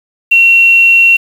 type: tone with quantisation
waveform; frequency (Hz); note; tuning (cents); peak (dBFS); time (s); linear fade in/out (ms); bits
sine; 2730; F7; -40; -3; 0.31-1.17; 10; 5
effects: none